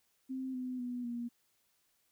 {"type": "tone with pitch steps", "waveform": "sine", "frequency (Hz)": [261.6, 253.6, 245.8, 238.2], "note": ["C4", "B3", "B3", "A#3"], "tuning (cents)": [0, 46, -8, 38], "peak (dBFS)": -36, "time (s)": [0.29, 1.29], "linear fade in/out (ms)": 20, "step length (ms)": 250, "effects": ["white hiss -75 dBFS RMS until 2.11 s"]}